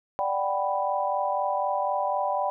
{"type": "chord", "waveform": "sine", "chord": "G major seventh", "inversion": "second", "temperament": "equal", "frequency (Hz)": [587.3, 740, 784, 987.8], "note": ["D5", "F#5", "G5", "B5"], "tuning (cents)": [0, 0, 0, 0], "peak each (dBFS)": [-29, -32, -28, -29], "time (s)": [0.19, 2.5], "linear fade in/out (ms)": 0, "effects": []}